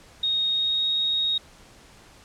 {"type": "tone with pitch glide", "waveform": "sine", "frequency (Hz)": [3729, 3753], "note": ["A#7", "A#7"], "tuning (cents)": [0, 11], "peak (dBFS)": -21, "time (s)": [0.23, 1.38], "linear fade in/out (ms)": 5, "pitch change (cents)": 11, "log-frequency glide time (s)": [0.53, 0.84], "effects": ["pink hiss -51 dBFS RMS until 2.24 s", "low-pass 9000 Hz 12 dB/octave"]}